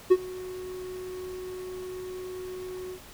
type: tone with ADSR envelope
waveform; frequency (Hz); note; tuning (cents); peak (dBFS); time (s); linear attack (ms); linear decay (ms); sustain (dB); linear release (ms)
triangle; 368.4; F#4; -7; -10; 0.1-3; 18; 46; -23; 79
effects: pink hiss -48 dBFS RMS until 3.13 s